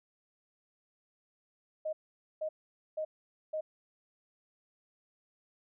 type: tone bursts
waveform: sine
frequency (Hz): 623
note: D#5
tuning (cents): +2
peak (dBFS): -32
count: 4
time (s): 1.85-3.61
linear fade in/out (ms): 10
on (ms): 80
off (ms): 480
effects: none